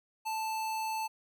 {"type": "tone", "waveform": "square", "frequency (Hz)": 880, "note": "A5", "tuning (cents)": 0, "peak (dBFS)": -33, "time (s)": [0.25, 1.08], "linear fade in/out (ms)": 20, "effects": []}